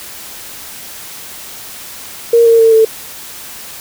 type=tone with pitch steps; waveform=sine; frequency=466.2 / 458.5 / 450.8 / 443.4 Hz; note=A#4 / A#4 / A4 / A4; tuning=0 / -29 / +42 / +13 cents; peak=-4 dBFS; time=2.33-2.85 s; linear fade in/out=5 ms; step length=130 ms; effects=white hiss -30 dBFS RMS until 3.8 s